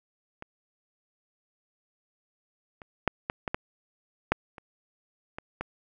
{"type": "clicks", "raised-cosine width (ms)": 0.5, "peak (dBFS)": [-24, -29, -7, -13, -15, -12, -6, -28, -21, -17], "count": 10, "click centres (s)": [0.424, 2.818, 3.077, 3.299, 3.478, 3.545, 4.32, 4.582, 5.385, 5.61], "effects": []}